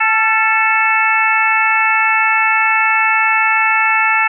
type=harmonic tone with a mistuned harmonic; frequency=439.5 Hz; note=A4; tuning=2 cents flat; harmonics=2 / 3 / 4 / 5 / 6; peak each=-17 / -17 / -17 / -17 / -17 dBFS; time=0-4.28 s; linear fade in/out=10 ms; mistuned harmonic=3; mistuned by=+43 cents; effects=none